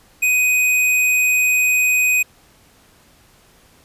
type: tone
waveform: square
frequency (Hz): 2500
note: D#7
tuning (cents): +8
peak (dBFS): -14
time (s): 0.22-2.23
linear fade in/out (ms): 10
effects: pink hiss -52 dBFS RMS until 3.84 s + resampled to 32000 Hz